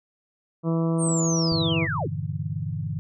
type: harmonic tone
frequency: 164.6 Hz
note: E3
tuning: 2 cents flat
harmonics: 1 / 2 / 3 / 4 / 5 / 6 / 7 / 8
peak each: -22 / -27 / -31 / -35 / -46 / -39 / -39 / -48 dBFS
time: 0.63-1.88 s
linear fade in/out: 50 ms
type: linear sweep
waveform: sine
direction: down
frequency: 8870 to 51.91 Hz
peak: -26 dBFS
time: 0.98-2.1 s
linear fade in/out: 50 ms
type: chord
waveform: sine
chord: E half-diminished seventh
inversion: first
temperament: equal with one note detuned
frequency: 98 / 117.15 / 146.83 / 164.81 Hz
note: G2 / Bb2 / D3 / E3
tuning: 0 / +9 / 0 / 0 cents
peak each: -32 / -34 / -30 / -33 dBFS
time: 1.52-2.99 s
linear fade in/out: 0 ms
effects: none